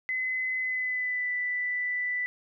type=tone with pitch glide; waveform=sine; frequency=2031 to 1982.3 Hz; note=B6 to B6; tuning=+48 to +6 cents; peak=-27 dBFS; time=0.09-2.26 s; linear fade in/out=0 ms; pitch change=-42 cents; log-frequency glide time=0.6-1.32 s; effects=none